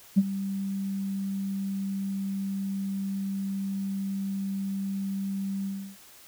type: tone with ADSR envelope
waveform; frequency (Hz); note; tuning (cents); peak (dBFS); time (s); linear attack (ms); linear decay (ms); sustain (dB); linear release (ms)
sine; 195.5; G3; -4; -13; 0.16-5.97; 22; 41; -15; 320
effects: tanh soft clip ceiling -10 dBFS + white hiss -52 dBFS RMS until 6.27 s